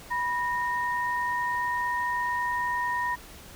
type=tone pair together; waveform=sine; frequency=980 / 1849 Hz; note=B5 / A#6; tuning=-14 / -15 cents; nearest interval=major seventh; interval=1099 cents; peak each=-27 / -30 dBFS; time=0.1-3.16 s; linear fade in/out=20 ms; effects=pink hiss -47 dBFS RMS until 3.55 s